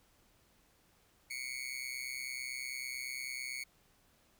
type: tone with amplitude modulation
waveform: sawtooth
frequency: 2209 Hz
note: C#7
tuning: 7 cents flat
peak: -32 dBFS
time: 1.3-3.64 s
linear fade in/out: 10 ms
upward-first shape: sine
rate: 129 Hz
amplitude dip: 85%
effects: pink hiss -69 dBFS RMS until 4.39 s